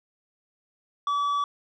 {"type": "tone with tanh clipping", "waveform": "sine", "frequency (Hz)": 1147, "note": "D6", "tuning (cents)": -41, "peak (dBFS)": -24, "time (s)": [1.07, 1.44], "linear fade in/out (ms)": 2, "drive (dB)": 6, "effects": []}